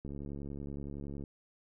click train, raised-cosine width 3 ms, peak -30 dBFS, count 85, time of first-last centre 0.05-1.238 s, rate 70.7 Hz, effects none

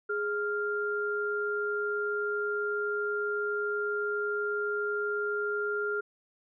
sine tone pair together, 415.3 / 1396.9 Hz, G#4 / F6, 0 / 0 cents, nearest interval octave + major sixth, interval 2100 cents, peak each -31 / -31 dBFS, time 0.09-6.01 s, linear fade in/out 10 ms, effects none

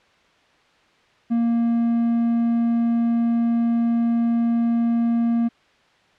triangle tone, 233.1 Hz, A#3, in tune, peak -15 dBFS, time 1.3-5.49 s, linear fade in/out 20 ms, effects white hiss -57 dBFS RMS until 6.18 s + low-pass 3000 Hz 12 dB/octave

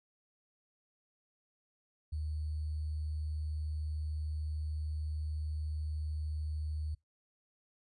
sine tone with sample-and-hold, 76.7 Hz, D#2, 24 cents flat, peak -34 dBFS, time 2.12-6.95 s, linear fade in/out 10 ms, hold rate 4410 Hz, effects noise-tail reverb RT60 0.2 s tail -26 dB re dry + resampled to 24000 Hz

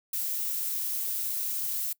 violet noise, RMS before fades -31 dBFS, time 0.13-1.93 s, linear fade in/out 5 ms, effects noise-tail reverb RT60 0.1 s tail -24 dB re dry

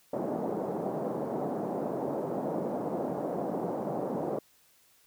white band-pass noise, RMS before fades -33 dBFS, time 0.13-4.39 s, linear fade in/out 5 ms, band 160 to 690 Hz, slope 24 dB/octave, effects white hiss -64 dBFS RMS until 5.06 s

